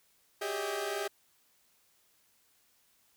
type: tone cluster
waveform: sawtooth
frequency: 383.4 / 404.8 / 576 / 641 / 1572 Hz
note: G4 / G#4 / D5 / E5 / G6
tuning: -38 / -44 / -34 / -49 / +4 cents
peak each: -38 / -32 / -40 / -35 / -40 dBFS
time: 0.41-1.08 s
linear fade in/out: 10 ms
effects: white hiss -69 dBFS RMS until 3.16 s